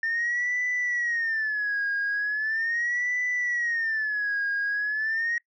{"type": "tone with vibrato", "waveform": "sine", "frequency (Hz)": 1800, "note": "A6", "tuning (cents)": 39, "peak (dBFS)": -23, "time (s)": [0.03, 5.38], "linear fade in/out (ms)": 2, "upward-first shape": "sine", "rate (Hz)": 0.39, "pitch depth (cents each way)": 170, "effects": ["noise-tail reverb RT60 0.1 s tail -23 dB re dry", "tanh soft clip ceiling -21 dBFS"]}